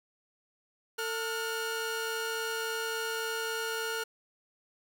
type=tone pair together; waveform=sawtooth; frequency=449.1 / 1430.8 Hz; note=A4 / F6; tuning=+35 / +41 cents; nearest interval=octave + minor sixth; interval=2006 cents; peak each=-31 / -31 dBFS; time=0.98-4.04 s; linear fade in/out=10 ms; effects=10-bit